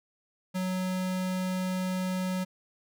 square tone, 185 Hz, F#3, in tune, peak -29 dBFS, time 0.54-2.45 s, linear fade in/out 20 ms, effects none

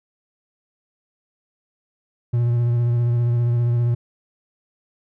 triangle tone with vibrato, 119.4 Hz, A#2, 42 cents sharp, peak -14 dBFS, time 2.33-3.95 s, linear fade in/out 10 ms, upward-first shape sine, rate 15 Hz, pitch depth 22 cents each way, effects none

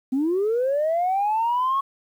sine linear sweep, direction up, 251 to 1108.7 Hz, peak -18 dBFS, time 0.12-1.81 s, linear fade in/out 10 ms, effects tanh soft clip ceiling -16 dBFS + 9-bit

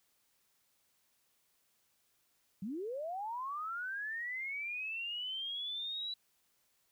sine linear sweep, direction up, 174.61 to 3951 Hz, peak -37 dBFS, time 2.62-6.14 s, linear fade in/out 5 ms, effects white hiss -75 dBFS RMS until 6.91 s

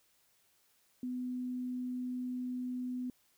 sine tone, 250.6 Hz, B3, 25 cents sharp, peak -35 dBFS, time 1.03-3.1 s, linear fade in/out 2 ms, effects white hiss -71 dBFS RMS until 3.37 s

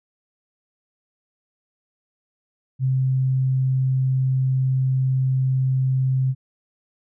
sine tone, 131.1 Hz, C3, 4 cents sharp, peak -17 dBFS, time 2.79-6.35 s, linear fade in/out 50 ms, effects none

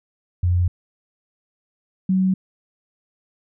sine tone pair in turn, 88.7 / 187.95 Hz, F2 / F#3, +27 / +27 cents, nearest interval octave + minor second, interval 1300 cents, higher second, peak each -15 dBFS, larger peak neither, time 0.43-0.68 / 2.09-2.34 s, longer neither, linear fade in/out 5 ms, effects none

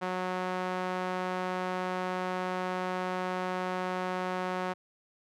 sawtooth tone with band-pass filter, 183.4 Hz, F#3, 15 cents flat, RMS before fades -33 dBFS, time 0.01-4.74 s, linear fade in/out 20 ms, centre 970 Hz, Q 0.82, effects none

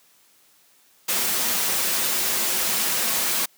white noise with comb filter, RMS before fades -23 dBFS, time 1.08-3.46 s, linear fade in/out 10 ms, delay 6.8 ms, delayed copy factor -0.5, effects white hiss -58 dBFS RMS until 3.57 s + high-pass 150 Hz 12 dB/octave

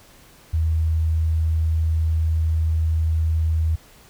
sine tone, 80.2 Hz, E2, 47 cents flat, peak -17 dBFS, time 0.53-3.76 s, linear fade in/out 10 ms, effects pink hiss -50 dBFS RMS until 4.09 s

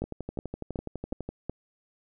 two click trains, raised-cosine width 2 ms, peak -18 / -21 dBFS, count 5 / 16, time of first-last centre 0.02-1.496 / 0.04-1.29 s, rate 2.71 / 12 Hz, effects none

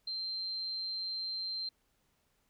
sine tone, 4141 Hz, C8, 19 cents flat, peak -35 dBFS, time 0.07-1.69 s, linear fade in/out 5 ms, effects pink hiss -75 dBFS RMS until 2.49 s

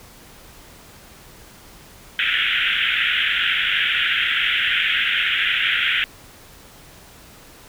white band-pass noise, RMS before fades -20 dBFS, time 2.19-6.04 s, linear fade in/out 0 ms, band 1400 to 3400 Hz, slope 96 dB/octave, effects pink hiss -45 dBFS RMS until 7.68 s

